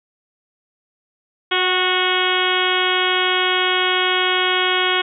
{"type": "harmonic tone with a mistuned harmonic", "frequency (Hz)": 366.5, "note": "F#4", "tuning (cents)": -16, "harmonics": [1, 2, 3, 4, 5, 6, 7, 8, 9, 10], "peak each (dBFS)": [-23, -26, -24, -23, -27, -24, -28, -25, -22, -34], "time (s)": [1.51, 5.02], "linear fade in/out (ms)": 10, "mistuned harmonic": 2, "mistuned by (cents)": 27, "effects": []}